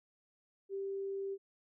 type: tone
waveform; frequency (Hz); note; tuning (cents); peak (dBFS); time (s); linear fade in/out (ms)
sine; 392; G4; 0; -36; 0.69-1.38; 50
effects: none